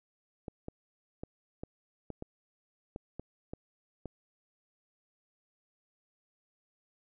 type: clicks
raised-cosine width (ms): 2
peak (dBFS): -26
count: 10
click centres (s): 0.482 / 0.684 / 1.235 / 1.635 / 2.103 / 2.224 / 2.961 / 3.196 / 3.535 / 4.057
effects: none